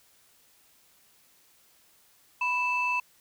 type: tone pair together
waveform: sine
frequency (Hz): 987.8 / 2639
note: B5 / E7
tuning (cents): 0 / +1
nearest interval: octave + perfect fourth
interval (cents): 1701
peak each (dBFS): -27 / -26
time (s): 2.41-3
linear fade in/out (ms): 5
effects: tanh soft clip ceiling -19 dBFS + white hiss -62 dBFS RMS until 3.2 s